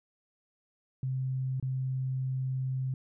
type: tone with dropouts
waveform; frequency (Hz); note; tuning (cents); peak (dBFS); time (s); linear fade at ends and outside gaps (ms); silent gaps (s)
sine; 130.81; C3; 0; -29; 1.03-2.94; 2; 1.599-1.626
effects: none